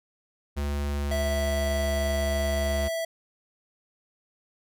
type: tone with pitch glide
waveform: square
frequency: 71.9 to 70.54 Hz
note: D2 to C#2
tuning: -36 to +31 cents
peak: -27 dBFS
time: 0.56-2.89 s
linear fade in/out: 20 ms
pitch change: -33 cents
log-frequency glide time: 0.87-1.7 s
type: tone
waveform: square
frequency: 658 Hz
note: E5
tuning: 3 cents flat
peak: -28 dBFS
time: 1.11-3.05 s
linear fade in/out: 5 ms
effects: none